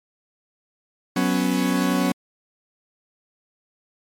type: chord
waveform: 40% pulse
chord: F# suspended fourth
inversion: none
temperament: equal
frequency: 185 / 246.9 / 277.2 Hz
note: F#3 / B3 / C#4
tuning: 0 / 0 / 0 cents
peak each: -22 / -23 / -22 dBFS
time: 1.16-2.12 s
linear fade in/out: 5 ms
effects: MP3 64 kbps